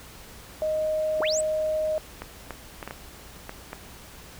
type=tone; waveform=sine; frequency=622 Hz; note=D#5; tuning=1 cent flat; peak=-23 dBFS; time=0.62-1.98 s; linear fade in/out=0 ms
type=linear sweep; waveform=sine; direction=up; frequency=138.59 to 8430 Hz; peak=-26 dBFS; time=1.2-1.41 s; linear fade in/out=5 ms
type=clicks; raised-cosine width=0.5 ms; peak=-19 dBFS; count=7; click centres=2.22 / 2.507 / 2.828 / 2.876 / 2.909 / 3.494 / 3.731 s
effects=added 60 Hz sine -52 dBFS peak until 4.39 s + pink hiss -46 dBFS RMS until 4.39 s